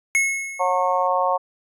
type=tone with exponential decay; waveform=square; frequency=2181 Hz; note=C#7; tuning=29 cents flat; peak=-15 dBFS; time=0.15-1.07 s; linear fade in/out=0 ms; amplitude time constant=200 ms
type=harmonic tone; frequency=182 Hz; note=F#3; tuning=28 cents flat; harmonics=3 / 4 / 5 / 6; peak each=-23 / -23 / -23 / -23 dBFS; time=0.59-1.38 s; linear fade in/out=20 ms
effects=resampled to 32000 Hz

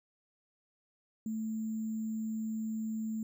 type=tone with sample-and-hold; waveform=sine; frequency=220 Hz; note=A3; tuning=in tune; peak=-33 dBFS; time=1.26-3.23 s; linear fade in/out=2 ms; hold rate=7350 Hz; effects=none

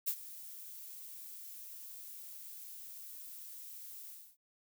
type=noise with ADSR envelope; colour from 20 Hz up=violet; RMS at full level=-32 dBFS; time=0.06-4.37 s; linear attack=22 ms; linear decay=66 ms; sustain=-17 dB; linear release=290 ms; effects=none

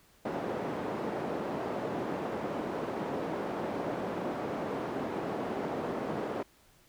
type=band-pass noise; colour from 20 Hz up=white; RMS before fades=-35 dBFS; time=0.25-6.43 s; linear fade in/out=5 ms; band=190 to 580 Hz; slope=12 dB/octave; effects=pink hiss -63 dBFS RMS until 6.88 s

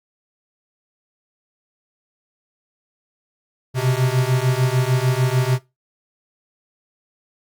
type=beating tone pair; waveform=square; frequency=125.1 / 131.8 Hz; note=B2 / C3; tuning=+23 / +13 cents; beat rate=6.7 Hz; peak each=-20 dBFS; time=3.74-5.59 s; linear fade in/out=50 ms; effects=noise-tail reverb RT60 0.2 s tail -17 dB re dry + Opus 48 kbps

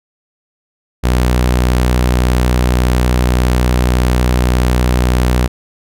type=tone with vibrato; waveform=sawtooth; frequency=61.74 Hz; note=B1; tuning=in tune; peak=-6 dBFS; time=1.03-5.48 s; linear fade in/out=20 ms; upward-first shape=sine; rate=12 Hz; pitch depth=13 cents each way; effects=none

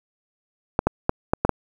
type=clicks; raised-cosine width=1 ms; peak=-3 dBFS; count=6; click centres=0.791 / 0.87 / 1.094 / 1.335 / 1.45 / 1.493 s; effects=7-bit

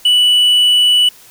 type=tone; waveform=triangle; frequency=2960 Hz; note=F#7; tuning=in tune; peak=-6 dBFS; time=0.05-1.09 s; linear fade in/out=5 ms; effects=white hiss -42 dBFS RMS until 1.3 s

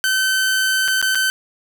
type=tone with dropouts; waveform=sawtooth; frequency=1534 Hz; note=G6; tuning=38 cents flat; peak=-12 dBFS; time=0.04-1.3 s; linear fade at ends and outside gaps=0 ms; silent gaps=0.879-0.883 / 1.015-1.026 / 1.148-1.154 s; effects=none

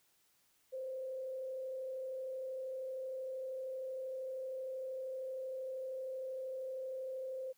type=tone with frequency modulation; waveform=sine; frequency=522 Hz; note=C5; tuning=4 cents flat; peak=-39 dBFS; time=0.72-7.53 s; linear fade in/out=20 ms; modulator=32.9 Hz; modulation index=0.3; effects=white hiss -73 dBFS RMS until 7.57 s

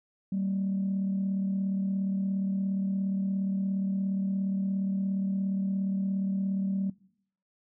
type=tone pair together; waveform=sine; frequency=192.89 / 230 Hz; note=G3 / A#3; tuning=-28 / -23 cents; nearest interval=minor third; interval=305 cents; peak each=-26 / -37 dBFS; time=0.32-6.9 s; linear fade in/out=5 ms; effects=noise-tail reverb RT60 0.7 s tail -22 dB re dry + tanh soft clip ceiling -22 dBFS

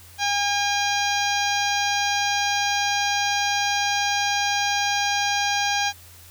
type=harmonic tone with a mistuned harmonic; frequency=810 Hz; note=G#5; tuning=43 cents flat; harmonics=1 / 2 / 3 / 4 / 5 / 6 / 7 / 8; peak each=-24 / -27 / -29 / -30 / -31 / -32 / -32 / -33 dBFS; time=0.18-5.93 s; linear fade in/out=50 ms; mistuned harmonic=5; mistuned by=-32 cents; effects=added 87 Hz sine -48 dBFS peak until 6.3 s + white hiss -48 dBFS RMS until 6.3 s

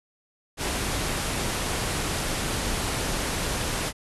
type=low-pass noise; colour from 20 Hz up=pink; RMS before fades=-28 dBFS; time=0.57-3.93 s; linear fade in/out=50 ms; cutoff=12000 Hz; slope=96 dB/octave; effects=none

